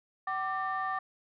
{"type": "tone cluster", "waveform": "sine", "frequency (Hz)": [760, 1178, 1808], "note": ["F#5", "D6", "A6"], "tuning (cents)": [46, 5, 47], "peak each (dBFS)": [-34, -32, -37], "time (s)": [0.27, 0.99], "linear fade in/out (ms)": 5, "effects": ["tanh soft clip ceiling -23 dBFS"]}